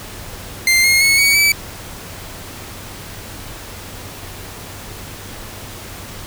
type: tone with pitch steps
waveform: sawtooth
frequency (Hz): 2093 / 2143 / 2195 / 2247 / 2301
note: C7 / C7 / C#7 / C#7 / D7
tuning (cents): 0 / +41 / -18 / +23 / -36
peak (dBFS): -7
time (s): 0.67-1.52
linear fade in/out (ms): 2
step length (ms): 170
effects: added 96 Hz sine -39 dBFS peak until 6.26 s + pink hiss -33 dBFS RMS until 6.26 s